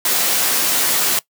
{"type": "noise with comb filter", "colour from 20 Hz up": "white", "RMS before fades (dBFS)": -17, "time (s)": [0.05, 1.19], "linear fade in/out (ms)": 2, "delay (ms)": 14, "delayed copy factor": -0.5, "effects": ["noise-tail reverb RT60 0.1 s tail -20 dB re dry", "high-pass 200 Hz 12 dB/octave"]}